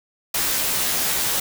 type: noise with comb filter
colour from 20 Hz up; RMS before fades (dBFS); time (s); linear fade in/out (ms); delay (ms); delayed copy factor
white; -22; 0.34-1.4; 5; 14; -1
effects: none